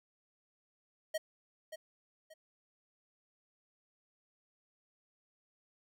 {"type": "tone with echo", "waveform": "square", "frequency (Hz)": 630, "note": "D#5", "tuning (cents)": 21, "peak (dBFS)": -33, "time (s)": [1.14, 1.18], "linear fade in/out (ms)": 10, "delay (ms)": 580, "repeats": 2, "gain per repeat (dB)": -10, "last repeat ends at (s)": 2.34, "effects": []}